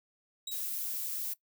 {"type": "tone with exponential decay", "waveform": "30% pulse", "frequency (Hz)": 3830, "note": "A#7", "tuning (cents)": 46, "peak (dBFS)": -32, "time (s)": [0.47, 0.69], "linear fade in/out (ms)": 5, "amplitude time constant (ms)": 46}
{"type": "noise", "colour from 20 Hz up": "violet", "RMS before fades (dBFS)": -36, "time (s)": [0.51, 1.34], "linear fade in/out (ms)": 10}
{"effects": ["noise-tail reverb RT60 0.1 s tail -20 dB re dry"]}